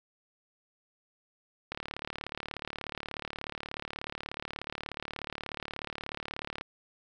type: click train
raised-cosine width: 0.3 ms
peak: -20 dBFS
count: 180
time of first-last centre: 1.72-6.611 s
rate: 36.6 Hz
effects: none